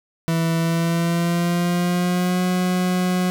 40% pulse tone with pitch glide, 164.81 to 181.81 Hz, E3 to F#3, 0 to -30 cents, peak -17 dBFS, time 0.28-3.3 s, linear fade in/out 0 ms, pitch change +170 cents, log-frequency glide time 0.57-2.42 s, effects none

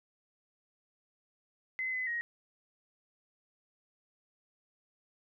sine tone with pitch steps, 2045 / 2024 / 1884 Hz, C7 / B6 / A#6, -40 / +42 / +18 cents, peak -32 dBFS, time 1.79-2.21 s, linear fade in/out 0 ms, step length 140 ms, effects none

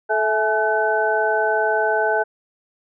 sine tone cluster, 434.8 / 657 / 849 / 1512 Hz, A4 / E5 / G#5 / F#6, -21 / -6 / +38 / +37 cents, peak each -22 dBFS, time 0.09-2.24 s, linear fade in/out 20 ms, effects none

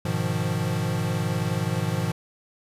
square chord, F half-diminished seventh, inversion first, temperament equal, 103.83 / 123.47 / 155.56 / 174.61 Hz, Ab2 / Cb3 / Eb3 / F3, 0 / 0 / 0 / 0 cents, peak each -30 dBFS, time 0.05-2.12 s, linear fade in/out 5 ms, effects resampled to 32000 Hz

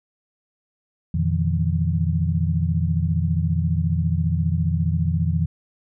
sine tone cluster, 87 / 119.2 / 154.7 / 169.4 Hz, F2 / A#2 / D#3 / E3, -6 / +39 / -10 / +48 cents, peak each -22 / -29 / -23 / -24 dBFS, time 1.14-5.46 s, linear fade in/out 5 ms, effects none

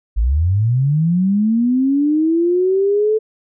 sine linear sweep, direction up, 48.71 to 440 Hz, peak -12 dBFS, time 0.16-3.19 s, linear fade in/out 20 ms, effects none

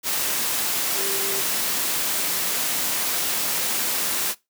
sine tone in noise, 392 Hz, G4, in tune, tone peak -32 dBFS, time 0.94-1.44 s, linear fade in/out 50 ms, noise white, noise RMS -24 dBFS, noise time 0.03-4.35 s, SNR -11 dB, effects noise-tail reverb RT60 0.2 s tail -20 dB re dry + high-pass 150 Hz 12 dB/octave

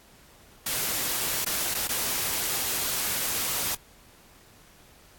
white noise with dropouts, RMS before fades -28 dBFS, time 0.66-3.75 s, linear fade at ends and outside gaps 5 ms, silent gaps 1.448-1.462 / 1.742-1.748 / 1.874-1.889 s, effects pink hiss -55 dBFS RMS until 5.18 s + AAC 64 kbps

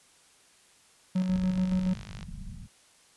triangle tone with tremolo, 185 Hz, F#3, in tune, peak -21 dBFS, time 1.15-1.94 s, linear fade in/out 10 ms, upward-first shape square, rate 7 Hz, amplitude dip 40%
click train, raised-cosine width 0.2 ms, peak -27 dBFS, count 55, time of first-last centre 1.16-2.229 s, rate 50.5 Hz
pink low-pass noise, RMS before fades -41 dBFS, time 1.28-2.68 s, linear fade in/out 20 ms, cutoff 220 Hz, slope 96 dB/octave
effects white hiss -60 dBFS RMS until 3.16 s + resampled to 24000 Hz

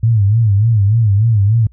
sine tone with vibrato, 107.1 Hz, A2, 46 cents flat, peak -8 dBFS, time 0.03-1.67 s, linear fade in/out 5 ms, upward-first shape sine, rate 3.4 Hz, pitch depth 150 cents each way, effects added 60 Hz sine -41 dBFS peak until 1.72 s

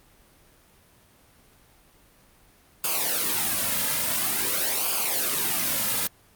white noise with flanger, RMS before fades -25 dBFS, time 2.84-6.07 s, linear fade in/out 2 ms, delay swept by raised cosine 0.52 to 2.72 ms, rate 0.48 Hz, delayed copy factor -0.8, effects pink hiss -57 dBFS RMS until 6.35 s + Opus 32 kbps

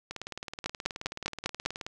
two click trains, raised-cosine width 0.2 ms, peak -12 / -20 dBFS, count 6 / 34, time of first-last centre 0.66-1.66 / 0.11-1.865 s, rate 5 / 18.8 Hz, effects none

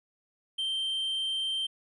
triangle tone, 3136 Hz, G7, in tune, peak -27 dBFS, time 0.58-1.67 s, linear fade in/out 10 ms, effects resampled to 24000 Hz

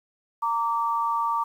sine tone pair together, 922 / 1161.6 Hz, A#5 / D6, -19 / -19 cents, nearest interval major third, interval 400 cents, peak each -25 dBFS, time 0.42-1.44 s, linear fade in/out 10 ms, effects 9-bit

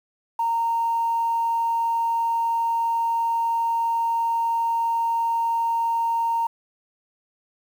sine tone, 923 Hz, A#5, 17 cents flat, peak -19 dBFS, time 0.39-6.47 s, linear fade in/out 5 ms, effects tanh soft clip ceiling -15 dBFS + 8-bit

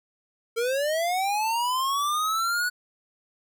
square linear sweep, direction up, 449.6 to 1480 Hz, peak -24 dBFS, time 0.56-2.7 s, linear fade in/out 20 ms, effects none

